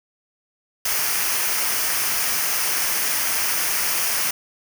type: noise with comb filter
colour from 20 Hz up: white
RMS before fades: -22 dBFS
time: 0.85-4.31 s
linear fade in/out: 5 ms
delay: 0.26 ms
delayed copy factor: -0.55
effects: none